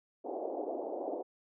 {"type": "band-pass noise", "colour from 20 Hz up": "white", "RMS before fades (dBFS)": -38, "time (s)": [0.24, 1.23], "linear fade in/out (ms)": 20, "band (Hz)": [280, 740], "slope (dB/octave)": 48, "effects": []}